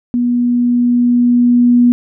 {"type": "tone with level ramp", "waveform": "sine", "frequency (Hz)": 242.6, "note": "B3", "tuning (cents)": -31, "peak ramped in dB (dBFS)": [-11, -5], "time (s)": [0.14, 1.92], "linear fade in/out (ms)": 0, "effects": []}